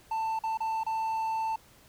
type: tone with dropouts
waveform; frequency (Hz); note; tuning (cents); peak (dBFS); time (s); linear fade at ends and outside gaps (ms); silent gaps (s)
triangle; 889; A5; +18; -26; 0.11-1.56; 5; 0.391-0.436 / 0.574-0.604 / 0.835-0.864
effects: pink hiss -58 dBFS RMS until 1.88 s